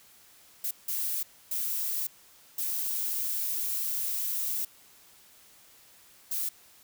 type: noise bursts at uneven times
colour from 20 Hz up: violet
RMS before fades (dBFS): -31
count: 5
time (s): 0.64-0.71 / 0.88-1.23 / 1.51-2.07 / 2.58-4.65 / 6.31-6.49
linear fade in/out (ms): 5
effects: white hiss -57 dBFS RMS until 6.83 s